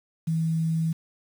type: tone with quantisation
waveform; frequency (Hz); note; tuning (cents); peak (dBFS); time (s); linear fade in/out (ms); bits
sine; 162.1; E3; -29; -22; 0.27-0.93; 10; 8
effects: none